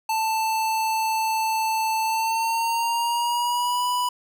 square tone with pitch glide, 884 to 986.5 Hz, A5 to B5, +8 to -2 cents, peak -22 dBFS, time 0.09-4.09 s, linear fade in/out 5 ms, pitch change +190 cents, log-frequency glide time 2.03-3.86 s, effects none

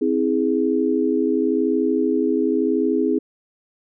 sine chord, C augmented, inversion none, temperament equal with one note detuned, 261.6 / 322.5 / 415.3 Hz, C4 / E4 / G#4, 0 / -38 / 0 cents, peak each -21 dBFS, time 0.01-3.19 s, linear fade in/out 10 ms, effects none

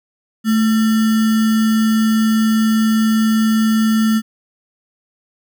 sine tone with sample-and-hold, 220 Hz, A3, in tune, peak -11 dBFS, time 0.44-4.22 s, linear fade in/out 50 ms, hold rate 1575 Hz, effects none

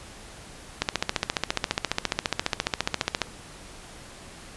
click train, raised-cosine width 0.2 ms, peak -5 dBFS, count 36, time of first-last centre 0.82-3.217 s, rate 14.6 Hz, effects pink hiss -45 dBFS RMS until 4.56 s + resampled to 24000 Hz

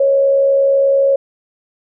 sine tone with frequency modulation, 549 Hz, C#5, 17 cents flat, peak -9 dBFS, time 0-1.16 s, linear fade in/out 5 ms, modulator 71.7 Hz, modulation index 0.28, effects none

